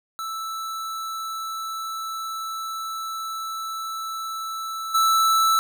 square tone with level steps, 1318.5 Hz, E6, in tune, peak -29 / -17 dBFS, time 0.19-5.59 s, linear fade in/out 0 ms, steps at 4.94 s, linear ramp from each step 10 ms, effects none

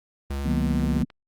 square tone with vibrato, 69.3 Hz, C#2, in tune, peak -27 dBFS, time 0.3-1.03 s, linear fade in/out 5 ms, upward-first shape sine, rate 11 Hz, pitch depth 16 cents each way
sine chord, B major seventh, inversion first, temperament just, 154.34 / 185.21 / 231.5 / 246.9 Hz, D#3 / F#3 / A#3 / B3, -14 / +2 / -12 / 0 cents, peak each -27 / -28 / -27 / -28 dBFS, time 0.45-1.05 s, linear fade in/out 10 ms
clicks, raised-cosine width 0.3 ms, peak -29 dBFS, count 3, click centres 0.513 / 0.798 / 1.102 s
effects Opus 24 kbps

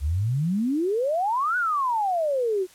sine exponential two-way sweep, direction up then down, 66.5 to 1500 to 356.1 Hz, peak -21 dBFS, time 0-2.67 s, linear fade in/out 50 ms, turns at 1.57 s, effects white hiss -53 dBFS RMS until 2.74 s + low-pass 12000 Hz 12 dB/octave

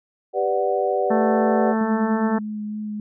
sine chord, G major seventh, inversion none, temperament equal, 392 / 493.9 / 587.3 / 740 Hz, G4 / B4 / D5 / F#5, 0 / 0 / 0 / 0 cents, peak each -24 dBFS, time 0.33-1.75 s, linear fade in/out 50 ms
harmonic tone, 221.1 Hz, A3, 9 cents sharp, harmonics 1 / 2 / 3 / 4 / 5 / 6 / 7 / 8, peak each -20 / -27 / -31 / -28 / -34 / -34 / -38 / -36 dBFS, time 1.1-2.39 s, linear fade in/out 10 ms
sine tone with vibrato, 211.6 Hz, G#3, 33 cents sharp, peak -26 dBFS, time 1.81-3 s, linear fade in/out 2 ms, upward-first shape sine, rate 3.3 Hz, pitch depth 12 cents each way
effects none

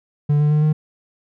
triangle tone with pitch steps, 146.83 / 148.97 / 151.13 / 153.33 Hz, D3 / D3 / D3 / D#3, 0 / +25 / +50 / -25 cents, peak -11 dBFS, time 0.29-0.73 s, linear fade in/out 10 ms, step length 110 ms, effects none

